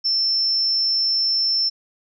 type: tone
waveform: sine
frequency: 5350 Hz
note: E8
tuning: 25 cents sharp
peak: -17 dBFS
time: 0.04-1.7 s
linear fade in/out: 20 ms
effects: none